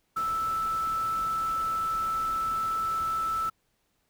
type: tone in noise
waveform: sine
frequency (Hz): 1318.5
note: E6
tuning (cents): 0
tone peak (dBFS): -26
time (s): 0.16-3.5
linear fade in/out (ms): 10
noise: pink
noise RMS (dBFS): -44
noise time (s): 0.16-3.5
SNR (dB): +15
effects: pink hiss -73 dBFS RMS until 4.09 s